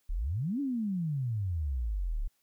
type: exponential two-way sweep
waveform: sine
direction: up then down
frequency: 32.66 to 291.8 to 32.66 Hz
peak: -29 dBFS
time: 0.09-2.28 s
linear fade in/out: 10 ms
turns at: 0.6 s
effects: white hiss -74 dBFS RMS until 2.42 s